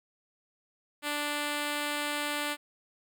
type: tone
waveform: 5% pulse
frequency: 293.7 Hz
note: D4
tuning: in tune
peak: -19 dBFS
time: 1.02-2.57 s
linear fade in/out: 50 ms
effects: none